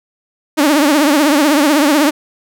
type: tone with vibrato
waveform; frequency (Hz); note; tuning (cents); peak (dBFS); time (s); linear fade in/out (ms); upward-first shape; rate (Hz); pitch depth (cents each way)
sawtooth; 293.7; D4; 0; -5; 0.57-2.11; 20; triangle; 16; 150
effects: none